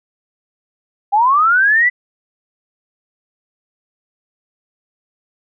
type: linear sweep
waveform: sine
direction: up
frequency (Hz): 784 to 2009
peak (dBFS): -9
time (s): 1.12-1.9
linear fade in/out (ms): 20
effects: none